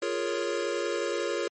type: chord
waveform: square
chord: Bb minor seventh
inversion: second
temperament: equal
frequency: 349.2 / 415.3 / 466.2 / 554.4 Hz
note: F4 / Ab4 / Bb4 / Db5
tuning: 0 / 0 / 0 / 0 cents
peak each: -34 dBFS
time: 0.02-1.48 s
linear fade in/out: 5 ms
effects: MP3 32 kbps